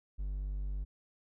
triangle tone, 49 Hz, G1, in tune, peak -32 dBFS, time 0.18-0.85 s, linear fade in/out 20 ms, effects none

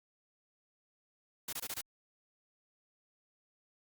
white noise bursts, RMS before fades -39 dBFS, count 5, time 1.48-1.812 s, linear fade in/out 5 ms, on 48 ms, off 23 ms, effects Opus 48 kbps

